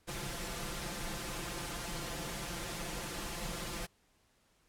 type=noise with comb filter; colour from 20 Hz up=pink; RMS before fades=-40 dBFS; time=0.07-3.87 s; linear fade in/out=20 ms; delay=5.8 ms; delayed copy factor=+0.75; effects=pink hiss -71 dBFS RMS until 4.68 s + low-pass 12000 Hz 12 dB/octave